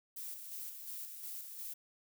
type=noise with tremolo; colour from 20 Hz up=violet; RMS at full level=-44 dBFS; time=0.16-1.74 s; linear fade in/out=10 ms; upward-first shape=square; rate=2.8 Hz; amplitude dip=40%; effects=none